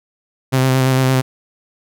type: tone with vibrato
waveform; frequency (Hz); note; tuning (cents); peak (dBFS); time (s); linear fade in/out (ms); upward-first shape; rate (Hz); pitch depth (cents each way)
sawtooth; 130.81; C3; 0; -8; 0.52-1.22; 20; square; 8.8; 18
effects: none